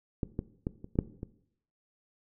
clicks, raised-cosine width 3 ms, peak -17 / -18 / -18 / -29 / -27 / -10 / -24 dBFS, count 7, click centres 0.232 / 0.391 / 0.669 / 0.844 / 0.956 / 0.989 / 1.231 s, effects noise-tail reverb RT60 0.7 s tail -17 dB re dry

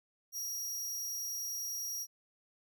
sawtooth tone, 5690 Hz, F8, 31 cents sharp, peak -34 dBFS, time 0.32-2.07 s, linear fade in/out 50 ms, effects none

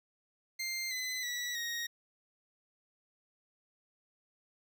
20% pulse tone with pitch steps, 2100 / 2023 / 1948.1 / 1876.3 Hz, C7 / B6 / B6 / A#6, +6 / +41 / -24 / +11 cents, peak -30 dBFS, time 0.59-1.87 s, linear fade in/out 10 ms, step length 320 ms, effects none

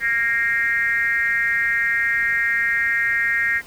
sine tone with frequency modulation, 1865 Hz, A#6, in tune, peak -17 dBFS, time 0-3.62 s, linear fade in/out 50 ms, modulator 239 Hz, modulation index 1.1, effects pink hiss -44 dBFS RMS until 3.66 s

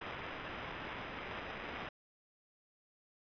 white noise with sample-and-hold, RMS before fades -44 dBFS, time 0.01-1.89 s, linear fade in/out 5 ms, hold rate 4410 Hz, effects resampled to 11025 Hz

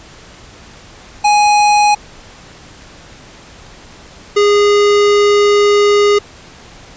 square tone pair in turn, 832 / 410.7 Hz, G#5 / G#4, +3 / -19 cents, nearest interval octave, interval 1222 cents, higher first, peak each -8 dBFS, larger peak neither, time 1.24-1.95 / 4.36-6.19 s, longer second, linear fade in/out 10 ms, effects pink hiss -38 dBFS RMS until 6.96 s + resampled to 16000 Hz

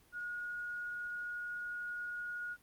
sine tone, 1443 Hz, F#6, 44 cents flat, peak -38 dBFS, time 0.12-2.57 s, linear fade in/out 50 ms, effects pink hiss -66 dBFS RMS until 2.62 s + Opus 24 kbps

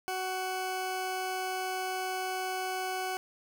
20% pulse tone pair together, 373.1 / 746.2 Hz, F#4 / F#5, +14 / +14 cents, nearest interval octave, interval 1200 cents, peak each -31 / -32 dBFS, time 0.08-3.17 s, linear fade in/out 0 ms, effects none

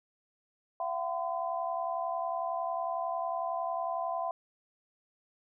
sine tone cluster, 675 / 746 / 1017 Hz, E5 / F#5 / C6, +41 / +14 / -50 cents, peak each -34 / -36 / -36 dBFS, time 0.8-4.31 s, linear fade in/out 2 ms, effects none

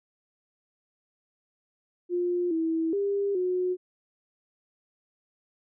sine tone with pitch steps, 353.3 / 325.2 / 400.7 / 364.2 Hz, F4 / E4 / G4 / F#4, +20 / -23 / +38 / -27 cents, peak -24 dBFS, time 2.09-3.77 s, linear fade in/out 50 ms, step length 420 ms, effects none

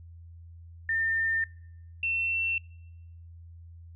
sine tone pair in turn, 1806 / 2699 Hz, A6 / E7, +45 / +40 cents, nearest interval perfect fifth, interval 695 cents, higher second, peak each -25 / -26 dBFS, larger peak first, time 0.89-1.44 / 2.03-2.58 s, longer neither, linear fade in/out 2 ms, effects noise-tail reverb RT60 0.9 s tail -25 dB re dry + added 84 Hz sine -45 dBFS peak until 3.95 s

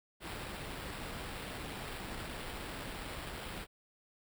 pink noise with sample-and-hold, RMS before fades -43 dBFS, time 0.2-3.67 s, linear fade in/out 50 ms, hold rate 6300 Hz, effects none

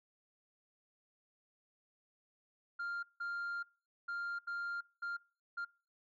sine tone bursts at uneven times, 1396.9 Hz, F6, in tune, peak -35 dBFS, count 6, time 2.79-3.03 / 3.2-3.63 / 4.08-4.39 / 4.47-4.81 / 5.02-5.17 / 5.57-5.65 s, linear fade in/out 10 ms, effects noise-tail reverb RT60 0.4 s tail -25 dB re dry + tanh soft clip ceiling -36 dBFS

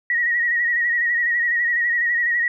sine tone with vibrato, 1900 Hz, A#6, 33 cents sharp, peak -17 dBFS, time 0.1-2.48 s, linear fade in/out 2 ms, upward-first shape sine, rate 12 Hz, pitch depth 47 cents each way, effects none

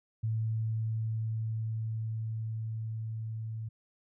sine tone with level ramp, 111.1 Hz, A2, 17 cents sharp, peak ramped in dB -28 to -35 dBFS, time 0.23-3.69 s, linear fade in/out 10 ms, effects none

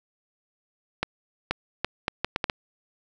accelerating click train, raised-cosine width 0.3 ms, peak -8 dBFS, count 8, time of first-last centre 1.03-2.498 s, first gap 480 ms, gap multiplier 0.7, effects none

